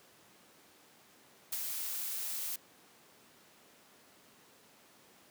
blue noise with ADSR envelope, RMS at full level -34 dBFS, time 1.52-2.56 s, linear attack 7 ms, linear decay 30 ms, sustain -4 dB, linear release 5 ms, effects pink hiss -61 dBFS RMS until 5.3 s + high-pass 200 Hz 12 dB/octave

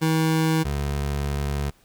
25% pulse tone pair in turn, 159.8 / 71.18 Hz, D#3 / C#2, +47 / +46 cents, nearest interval octave + major second, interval 1401 cents, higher first, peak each -15 / -20 dBFS, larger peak first, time 0.01-0.64 / 0.64-1.71 s, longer second, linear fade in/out 20 ms, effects pink hiss -59 dBFS RMS until 1.84 s

